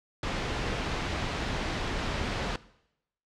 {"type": "low-pass noise", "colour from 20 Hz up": "pink", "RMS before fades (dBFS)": -32, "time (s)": [0.23, 2.56], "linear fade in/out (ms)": 2, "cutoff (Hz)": 4100, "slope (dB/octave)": 12, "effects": ["noise-tail reverb RT60 0.8 s tail -19 dB re dry", "low-pass 8000 Hz 12 dB/octave"]}